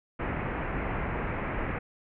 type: low-pass noise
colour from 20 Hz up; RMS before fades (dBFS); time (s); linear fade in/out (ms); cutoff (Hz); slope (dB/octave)
pink; -32; 0.19-1.79; 10; 2400; 48
effects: none